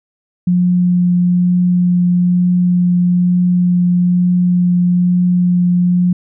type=tone with vibrato; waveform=sine; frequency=178.1 Hz; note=F3; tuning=34 cents sharp; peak=-9 dBFS; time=0.47-6.13 s; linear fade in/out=5 ms; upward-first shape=triangle; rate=1.1 Hz; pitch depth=9 cents each way; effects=none